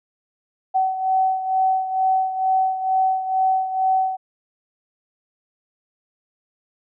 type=beating tone pair; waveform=sine; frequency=757 / 759.2 Hz; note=F#5 / F#5; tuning=+39 / +44 cents; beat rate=2.2 Hz; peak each=-18 / -24 dBFS; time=0.74-4.17 s; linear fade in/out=20 ms; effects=none

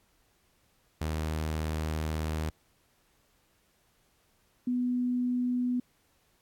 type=tone pair in turn; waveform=sawtooth / sine; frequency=78.2 / 247.4 Hz; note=D#2 / B3; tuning=+9 / +3 cents; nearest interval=octave + minor sixth; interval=1994 cents; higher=second; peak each=-26 dBFS; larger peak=neither; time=1.01-2.5 / 4.67-5.8 s; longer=first; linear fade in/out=5 ms; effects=pink hiss -69 dBFS RMS until 6.41 s + AAC 64 kbps

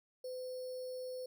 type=tone with sample-and-hold; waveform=sine; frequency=508 Hz; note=B4; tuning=49 cents sharp; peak=-40 dBFS; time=0.24-1.26 s; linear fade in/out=5 ms; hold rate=4900 Hz; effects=none

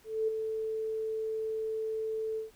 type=tone with ADSR envelope; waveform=sine; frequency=440 Hz; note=A4; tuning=in tune; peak=-25 dBFS; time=0.04-2.51 s; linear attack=240 ms; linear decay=8 ms; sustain=-6 dB; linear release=140 ms; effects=pink hiss -62 dBFS RMS until 2.55 s

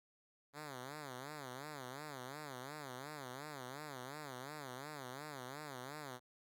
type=tone with vibrato; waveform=5% pulse; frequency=138.2 Hz; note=C#3; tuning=5 cents flat; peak=-35 dBFS; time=0.53-6.2 s; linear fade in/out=50 ms; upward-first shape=sine; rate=2.8 Hz; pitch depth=180 cents each way; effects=none

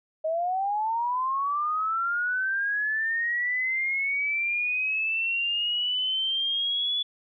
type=linear sweep; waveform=sine; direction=up; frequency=622.3 to 3441 Hz; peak=-24 dBFS; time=0.24-7.03 s; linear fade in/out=10 ms; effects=none

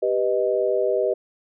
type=chord; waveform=sine; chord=G augmented; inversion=none; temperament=equal; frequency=392 / 493.9 / 622.3 Hz; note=G4 / B4 / D#5; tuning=0 / 0 / 0 cents; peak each=-23 dBFS; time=0.02-1.14 s; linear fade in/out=10 ms; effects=none

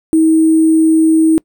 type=tone with sample-and-hold; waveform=sine; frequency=319.3 Hz; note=D#4; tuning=45 cents sharp; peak=-6 dBFS; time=0.13-1.38 s; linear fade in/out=0 ms; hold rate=8820 Hz; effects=noise-tail reverb RT60 0.1 s tail -24 dB re dry

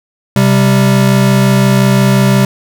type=tone pair together; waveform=square; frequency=130.77 / 196.5 Hz; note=C3 / G3; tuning=-1 / +4 cents; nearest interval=perfect fifth; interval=705 cents; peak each=-10 dBFS; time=0.36-2.45 s; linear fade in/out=2 ms; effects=none

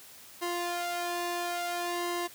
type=tone with flanger; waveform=sawtooth; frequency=349.2 Hz; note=F4; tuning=in tune; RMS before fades=-33 dBFS; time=0.41-2.28 s; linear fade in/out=20 ms; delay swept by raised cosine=1 to 1.74 ms; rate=0.59 Hz; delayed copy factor=+0.8; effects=white hiss -51 dBFS RMS until 2.34 s + high-pass 60 Hz 12 dB/octave

